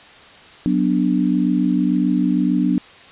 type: chord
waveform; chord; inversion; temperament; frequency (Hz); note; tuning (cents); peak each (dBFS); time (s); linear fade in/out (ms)
sine; B minor; second; equal; 185 / 246.9 / 293.7; F#3 / B3 / D4; 0 / 0 / 0; -19; 0.66-2.78; 0
effects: white hiss -43 dBFS RMS until 3.11 s + resampled to 8000 Hz